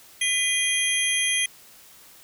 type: tone cluster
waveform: sine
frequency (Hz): 2002 / 2450 / 3235 / 6220 / 10650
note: B6 / D#7 / G#7 / G8 / E9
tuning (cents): +23 / -27 / -46 / -14 / +17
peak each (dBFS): -27 / -28 / -26 / -31 / -26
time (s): 0.21-1.46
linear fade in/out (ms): 5
effects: white hiss -50 dBFS RMS until 2.23 s